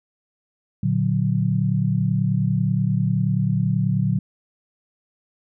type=chord; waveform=sine; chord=Bb augmented; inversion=none; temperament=equal; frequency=116.54 / 146.83 / 185 Hz; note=Bb2 / D3 / F#3; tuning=0 / 0 / 0 cents; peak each=-22 dBFS; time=0.83-4.19 s; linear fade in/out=5 ms; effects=none